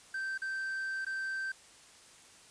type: tone with dropouts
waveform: triangle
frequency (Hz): 1559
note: G6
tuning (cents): -10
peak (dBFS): -32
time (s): 0.14-1.52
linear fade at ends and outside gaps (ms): 5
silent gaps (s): 0.378-0.418 / 1.049-1.065
effects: white hiss -57 dBFS RMS until 2.5 s + resampled to 22050 Hz